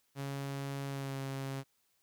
sawtooth tone with pitch glide, 138.59 to 135.66 Hz, C#3 to C#3, 0 to -37 cents, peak -33 dBFS, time 0.15-1.64 s, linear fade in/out 50 ms, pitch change -37 cents, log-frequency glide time 0.87-1.19 s, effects white hiss -75 dBFS RMS until 2.02 s

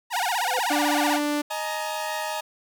sawtooth tone with vibrato, 830.6 Hz, G#5, in tune, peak -19 dBFS, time 0.1-1.2 s, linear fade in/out 50 ms, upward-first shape sine, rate 16 Hz, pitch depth 280 cents each way
sine tone with exponential growth, 506 Hz, B4, 42 cents sharp, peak -24 dBFS, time 0.35-0.59 s, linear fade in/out 2 ms, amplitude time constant 51 ms
sawtooth tone, 294.4 Hz, D4, 4 cents sharp, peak -19 dBFS, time 0.7-1.42 s, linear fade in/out 10 ms
sawtooth chord, D# suspended fourth, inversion none, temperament equal with one note detuned, 622.3 / 846.6 / 932.3 Hz, D#5 / G#5 / A#5, 0 / +33 / 0 cents, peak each -28 dBFS, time 1.5-2.41 s, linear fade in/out 10 ms
effects none

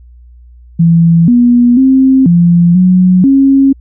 sine tone with pitch steps, 167.1 / 242 / 264.2 / 172.3 / 183.1 / 272.2 Hz, E3 / B3 / C4 / F3 / F#3 / C#4, +24 / -35 / +17 / -23 / -18 / -31 cents, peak -3 dBFS, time 0.79-3.73 s, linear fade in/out 10 ms, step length 490 ms, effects added 60 Hz sine -34 dBFS peak until 3.8 s

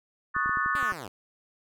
sine chord, D# half-diminished seventh, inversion third, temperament equal, 1108.7 / 1244.5 / 1480 / 1760 Hz, C#6 / D#6 / F#6 / A6, 0 / 0 / 0 / 0 cents, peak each -30 dBFS, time 0.34-0.93 s, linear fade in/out 20 ms
clicks, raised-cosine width 3 ms, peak -28 dBFS, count 8, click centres 0.365 / 0.46 / 0.494 / 0.572 / 0.661 / 0.752 / 0.828 / 0.922 s
5% pulse linear sweep, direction down, 303.2 to 86.4 Hz, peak -26 dBFS, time 0.75-1.08 s, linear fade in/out 5 ms
effects none

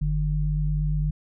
sine tone pair together, 47.72 / 151.5 Hz, G1 / D#3, -46 / -46 cents, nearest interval octave + minor sixth, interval 2000 cents, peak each -24 dBFS, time 0.01-1.11 s, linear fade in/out 10 ms, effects none

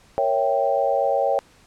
sine chord, A# diminished seventh, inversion none, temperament equal, 466.2 / 554.4 / 659.3 / 784 Hz, A#4 / C#5 / E5 / G5, 0 / 0 / 0 / 0 cents, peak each -27 / -21 / -25 / -23 dBFS, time 0.18-1.39 s, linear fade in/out 0 ms, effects pink hiss -54 dBFS RMS until 1.66 s + low-pass 9000 Hz 12 dB/octave

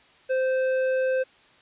sine tone with hard clipping, 520 Hz, C5, 11 cents flat, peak -23 dBFS, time 0.29-1.24 s, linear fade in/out 20 ms, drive 8 dB, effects white hiss -56 dBFS RMS until 1.61 s + resampled to 8000 Hz

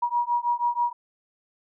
sine beating tone pair, 955 / 961.2 Hz, A#5 / B5, +42 / -47 cents, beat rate 6.2 Hz, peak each -25 dBFS, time 0.02-0.93 s, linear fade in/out 10 ms, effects none

